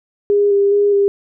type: tone with vibrato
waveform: sine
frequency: 404.2 Hz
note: G#4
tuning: 47 cents flat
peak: -10 dBFS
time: 0.3-1.08 s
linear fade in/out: 0 ms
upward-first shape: square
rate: 2.4 Hz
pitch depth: 16 cents each way
effects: none